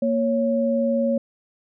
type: tone pair together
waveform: sine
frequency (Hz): 233.1 / 554.4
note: A#3 / C#5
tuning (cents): 0 / 0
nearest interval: octave + minor third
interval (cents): 1500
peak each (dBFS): -21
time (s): 0.02-1.18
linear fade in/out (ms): 5
effects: none